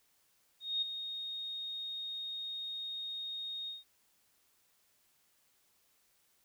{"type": "tone with ADSR envelope", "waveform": "sine", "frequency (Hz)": 3717, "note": "A#7", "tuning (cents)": -6, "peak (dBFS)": -29, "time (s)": [0.6, 3.84], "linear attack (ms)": 220, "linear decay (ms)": 10, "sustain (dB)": -9, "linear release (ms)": 160, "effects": ["white hiss -72 dBFS RMS until 6.44 s"]}